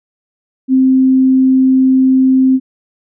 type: tone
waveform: sine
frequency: 261.6 Hz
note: C4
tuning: in tune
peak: -6 dBFS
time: 0.68-2.6 s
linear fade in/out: 50 ms
effects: none